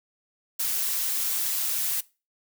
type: noise with flanger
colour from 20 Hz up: blue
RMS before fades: -27 dBFS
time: 0.59-2.01 s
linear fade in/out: 10 ms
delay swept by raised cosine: 1.8 to 7.8 ms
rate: 3.5 Hz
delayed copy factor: +0.55
effects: noise-tail reverb RT60 0.3 s tail -21 dB re dry